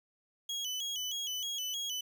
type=tone with vibrato; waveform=30% pulse; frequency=3145 Hz; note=G7; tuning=5 cents sharp; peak=-32 dBFS; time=0.49-2.01 s; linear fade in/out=5 ms; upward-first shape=square; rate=3.2 Hz; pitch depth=82 cents each way; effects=none